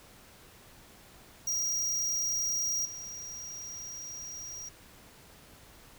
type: tone with level steps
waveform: square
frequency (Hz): 5710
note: F8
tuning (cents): +37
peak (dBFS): -29 / -40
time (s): 1.47-4.69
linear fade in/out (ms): 5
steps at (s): 2.85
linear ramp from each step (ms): 5
effects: pink hiss -55 dBFS RMS until 5.98 s